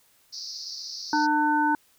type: band-pass noise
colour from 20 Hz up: pink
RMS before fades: -37 dBFS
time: 0.32-1.27 s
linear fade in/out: 20 ms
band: 4300 to 5700 Hz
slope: 96 dB/octave
type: harmonic tone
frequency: 299.9 Hz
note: D4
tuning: 36 cents sharp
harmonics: 1 / 3 / 5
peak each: -25 / -22 / -27 dBFS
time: 1.13-1.75 s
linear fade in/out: 2 ms
effects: white hiss -62 dBFS RMS until 1.98 s